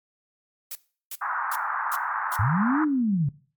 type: noise bursts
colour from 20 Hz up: blue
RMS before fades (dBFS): -34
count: 5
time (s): 0.71-2.36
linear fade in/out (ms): 2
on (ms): 42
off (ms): 360
type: band-pass noise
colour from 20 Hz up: pink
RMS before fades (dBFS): -28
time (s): 1.21-2.85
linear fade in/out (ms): 10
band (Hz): 870 to 1600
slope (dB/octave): 48
type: linear two-way sweep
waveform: sine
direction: up then down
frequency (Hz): 89 to 316 to 132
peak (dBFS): -20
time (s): 2.39-3.29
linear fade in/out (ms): 5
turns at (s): 2.82
effects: noise-tail reverb RT60 0.4 s tail -19 dB re dry + MP3 96 kbps